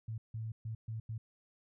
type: tone bursts at uneven times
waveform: sine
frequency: 111.3 Hz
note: A2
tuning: 20 cents sharp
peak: -37 dBFS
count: 5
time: 0.08-0.18 / 0.34-0.52 / 0.65-0.75 / 0.88-1 / 1.09-1.18 s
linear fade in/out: 5 ms
effects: none